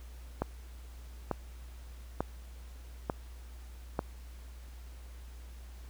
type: click train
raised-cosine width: 1 ms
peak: -16 dBFS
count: 5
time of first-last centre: 0.42-3.991 s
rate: 1.12 Hz
effects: added 60 Hz sine -45 dBFS peak until 5.89 s + pink hiss -59 dBFS RMS until 5.89 s